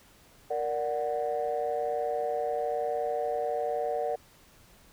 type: chord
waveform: sine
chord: Bb augmented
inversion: none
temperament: equal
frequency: 466.2 / 587.3 / 740 Hz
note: Bb4 / D5 / F#5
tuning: 0 / 0 / 0 cents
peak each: -31 / -31 / -31 dBFS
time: 0.5-4.16 s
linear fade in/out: 10 ms
effects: tanh soft clip ceiling -21 dBFS + pink hiss -58 dBFS RMS until 4.92 s